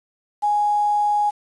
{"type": "tone with quantisation", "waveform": "sine", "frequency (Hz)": 830.6, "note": "G#5", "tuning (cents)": 0, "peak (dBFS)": -16, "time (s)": [0.42, 1.31], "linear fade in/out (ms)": 20, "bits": 7, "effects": ["resampled to 24000 Hz"]}